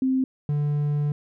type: tone pair in turn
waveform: sine / triangle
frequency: 261.5 / 146.76 Hz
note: C4 / D3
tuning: -1 / -1 cents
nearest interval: minor seventh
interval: 1000 cents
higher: first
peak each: -19 / -19 dBFS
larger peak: neither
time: 0.02-0.24 / 0.49-1.12 s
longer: second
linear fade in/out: 2 ms
effects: none